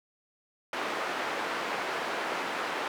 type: band-pass noise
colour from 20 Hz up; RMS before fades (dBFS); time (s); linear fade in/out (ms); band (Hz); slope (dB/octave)
white; -33; 0.73-2.88; 2; 330 to 1600; 12
effects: none